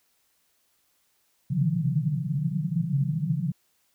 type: band-pass noise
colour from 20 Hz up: pink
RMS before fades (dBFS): -26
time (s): 1.5-3.52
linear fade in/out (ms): 10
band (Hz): 130 to 180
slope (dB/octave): 96
effects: white hiss -69 dBFS RMS until 3.94 s